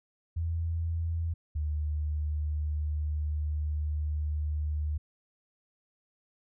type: tone pair in turn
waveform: sine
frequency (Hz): 82.9 / 75.49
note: E2 / D2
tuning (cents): +10 / +48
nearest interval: major second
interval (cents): 162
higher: first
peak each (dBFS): -28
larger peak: neither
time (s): 0.36-1.34 / 1.55-4.98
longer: second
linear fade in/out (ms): 10
effects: none